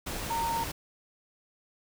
sine tone in noise, 921 Hz, A#5, 21 cents flat, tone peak -28 dBFS, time 0.3-0.64 s, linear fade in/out 10 ms, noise pink, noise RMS -36 dBFS, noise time 0.06-0.72 s, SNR +5 dB, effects none

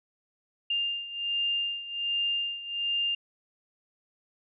sine beating tone pair, 2802 / 2803.3 Hz, F7 / F7, +5 / +6 cents, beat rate 1.3 Hz, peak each -29 / -33 dBFS, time 0.7-3.15 s, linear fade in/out 5 ms, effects none

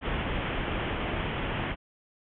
pink low-pass noise, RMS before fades -31 dBFS, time 0.01-1.76 s, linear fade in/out 50 ms, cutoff 3300 Hz, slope 96 dB/octave, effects none

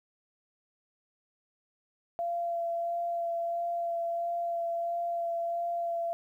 sine tone with vibrato, 683 Hz, F5, 39 cents flat, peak -29 dBFS, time 2.19-6.13 s, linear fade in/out 0 ms, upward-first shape sine, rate 1.5 Hz, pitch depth 13 cents each way, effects 11-bit

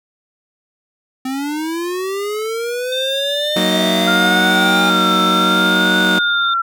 square linear sweep, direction up, 256.9 to 811 Hz, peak -20 dBFS, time 1.25-4.9 s, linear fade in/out 5 ms
sine tone, 3607 Hz, A7, 42 cents sharp, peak -19 dBFS, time 2.92-6.54 s, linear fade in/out 5 ms
sawtooth chord, D# minor, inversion first, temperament just, 186.68 / 233.3 / 311.1 Hz, F#3 / A#3 / D#4, +16 / +2 / 0 cents, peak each -14 / -18 / -17 dBFS, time 3.56-6.19 s, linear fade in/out 5 ms
sine tone with vibrato, 1396.9 Hz, F6, in tune, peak -14 dBFS, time 4.07-6.62 s, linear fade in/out 10 ms, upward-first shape triangle, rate 0.65 Hz, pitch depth 86 cents each way
effects none

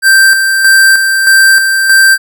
square tone with tremolo, 1568 Hz, G6, in tune, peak -3 dBFS, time 0.02-2.18 s, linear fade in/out 50 ms, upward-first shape square, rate 1.6 Hz, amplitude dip 45%, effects none

